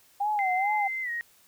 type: tone with vibrato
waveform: sine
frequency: 790 Hz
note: G5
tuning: 13 cents sharp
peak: -24 dBFS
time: 0.2-0.88 s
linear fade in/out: 10 ms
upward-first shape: sine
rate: 2.3 Hz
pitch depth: 130 cents each way
type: tone with pitch glide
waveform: sine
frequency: 2074 to 1880 Hz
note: C7 to A#6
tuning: -16 to +14 cents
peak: -29 dBFS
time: 0.39-1.21 s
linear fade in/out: 0 ms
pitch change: -170 cents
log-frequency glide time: 1.02-1.1 s
effects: white hiss -60 dBFS RMS until 1.47 s